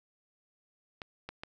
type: clicks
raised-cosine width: 0.3 ms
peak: -24 dBFS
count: 3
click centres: 1.018 / 1.29 / 1.435 s
effects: none